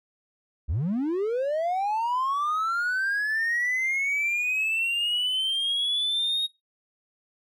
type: linear sweep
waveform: triangle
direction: up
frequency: 58.27 to 3761 Hz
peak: -21 dBFS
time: 0.68-6.47 s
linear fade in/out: 20 ms
effects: noise-tail reverb RT60 0.2 s tail -20 dB re dry + tanh soft clip ceiling -18 dBFS